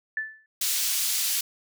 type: tone with exponential decay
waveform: sine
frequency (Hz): 1753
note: A6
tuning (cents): -7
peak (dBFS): -23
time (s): 0.17-0.46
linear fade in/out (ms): 2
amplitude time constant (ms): 63
type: high-pass noise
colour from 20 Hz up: pink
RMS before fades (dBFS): -26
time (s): 0.61-1.41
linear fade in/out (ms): 5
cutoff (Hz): 4200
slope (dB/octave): 12
effects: none